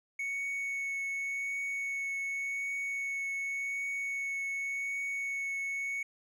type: tone with vibrato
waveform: triangle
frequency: 2217 Hz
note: C#7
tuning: in tune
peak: -31 dBFS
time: 0.19-6.03 s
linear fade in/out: 5 ms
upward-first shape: triangle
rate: 0.88 Hz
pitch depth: 10 cents each way
effects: none